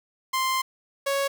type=tone pair in turn; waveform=sawtooth; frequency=1046.5 / 554.4 Hz; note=C6 / C#5; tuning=0 / 0 cents; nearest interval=major seventh; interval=1100 cents; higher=first; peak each=-19 dBFS; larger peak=neither; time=0.33-0.62 / 1.06-1.28 s; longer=first; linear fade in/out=10 ms; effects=8-bit